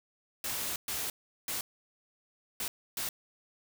white noise bursts at uneven times, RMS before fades -35 dBFS, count 5, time 0.44-0.76 / 0.88-1.1 / 1.48-1.61 / 2.6-2.68 / 2.97-3.09 s, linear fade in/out 2 ms, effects none

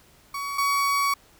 35% pulse tone pair in turn, 1126 / 1126 Hz, C#6 / C#6, +27 / +27 cents, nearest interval unison, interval 0 cents, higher neither, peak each -27 / -19 dBFS, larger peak second, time 0.34-0.58 / 0.58-1.14 s, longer second, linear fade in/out 5 ms, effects pink hiss -56 dBFS RMS until 1.39 s

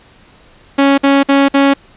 sawtooth tone bursts, 277.2 Hz, C#4, in tune, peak -3 dBFS, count 4, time 0.78-1.739 s, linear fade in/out 10 ms, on 200 ms, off 53 ms, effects pink hiss -45 dBFS RMS until 1.96 s + resampled to 8000 Hz

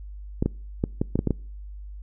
clicks, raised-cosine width 3 ms, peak -9 dBFS, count 8, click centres 0.425 / 0.46 / 0.839 / 1.015 / 1.156 / 1.191 / 1.273 / 1.307 s, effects noise-tail reverb RT60 0.5 s tail -26 dB re dry + added 50 Hz sine -36 dBFS peak until 2.02 s

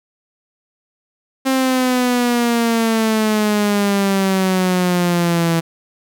sawtooth exponential sweep, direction down, 266.2 to 164.81 Hz, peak -10 dBFS, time 1.45-5.61 s, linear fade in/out 20 ms, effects none

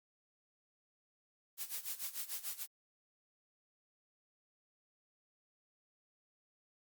blue noise with tremolo, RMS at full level -39 dBFS, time 1.57-2.67 s, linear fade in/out 50 ms, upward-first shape sine, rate 6.8 Hz, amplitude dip 85%, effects Opus 48 kbps

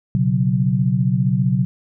sine chord, B suspended second, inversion none, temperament equal, 123.47 / 138.59 / 185 Hz, B2 / C#3 / F#3, 0 / 0 / 0 cents, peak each -19 dBFS, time 0.15-1.65 s, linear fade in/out 0 ms, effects none

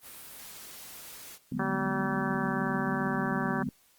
white noise, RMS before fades -46 dBFS, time 0.01-1.39 s, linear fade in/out 50 ms
sine chord, G# half-diminished seventh, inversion second, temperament equal, 146.83 / 185 / 207.7 / 246.9 Hz, D3 / F#3 / G#3 / B3, 0 / 0 / 0 / 0 cents, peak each -37 / -37 / -36 / -33 dBFS, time 1.52-3.69 s, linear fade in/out 2 ms
harmonic tone, 191.8 Hz, G3, 37 cents flat, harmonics 1 / 2 / 3 / 4 / 5 / 6 / 7 / 8 / 9, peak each -42 / -37 / -41 / -38 / -39 / -37 / -43 / -37 / -40 dBFS, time 1.59-3.63 s, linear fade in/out 5 ms
effects white hiss -64 dBFS RMS until 3.98 s + Opus 32 kbps

